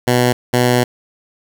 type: tone bursts at uneven times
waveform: 10% pulse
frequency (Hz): 123.47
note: B2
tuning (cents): 0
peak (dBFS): -3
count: 2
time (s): 0.07-0.33 / 0.53-0.84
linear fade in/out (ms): 10
effects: none